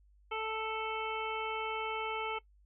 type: harmonic tone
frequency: 440 Hz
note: A4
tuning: in tune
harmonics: 1 / 2 / 3 / 5 / 6 / 7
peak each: -39 / -39 / -40 / -42 / -45 / -46 dBFS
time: 0.31-2.39 s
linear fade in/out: 10 ms
effects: noise-tail reverb RT60 0.1 s tail -20 dB re dry + added 50 Hz sine -61 dBFS peak until 2.65 s